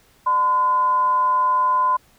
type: tone with frequency modulation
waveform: sine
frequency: 1018 Hz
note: C6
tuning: 48 cents flat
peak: -15 dBFS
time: 0.26-1.97 s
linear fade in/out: 10 ms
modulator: 419 Hz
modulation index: 0.21
effects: pink hiss -56 dBFS RMS until 2.18 s